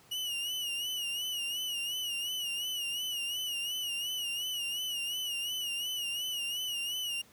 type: tone with vibrato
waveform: 40% pulse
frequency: 2900 Hz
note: F#7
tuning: 35 cents flat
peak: -32 dBFS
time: 0.11-7.22 s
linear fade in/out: 10 ms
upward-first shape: sine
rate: 2.8 Hz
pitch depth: 75 cents each way
effects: pink hiss -60 dBFS RMS until 7.32 s + high-pass 100 Hz 12 dB/octave